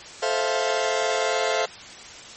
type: chord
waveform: sawtooth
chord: F major seventh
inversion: first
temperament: just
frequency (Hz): 436.5 / 523.8 / 654.8 / 698.5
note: A4 / C5 / E5 / F5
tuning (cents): -14 / +2 / -12 / 0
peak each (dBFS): -23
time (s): 0.22-1.66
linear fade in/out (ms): 10
effects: white hiss -41 dBFS RMS until 2.36 s + MP3 32 kbps